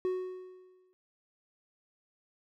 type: tone with exponential decay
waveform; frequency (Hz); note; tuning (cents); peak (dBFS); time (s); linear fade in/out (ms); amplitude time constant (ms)
triangle; 369.1; F#4; -4; -25; 0.05-0.93; 0; 190
effects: none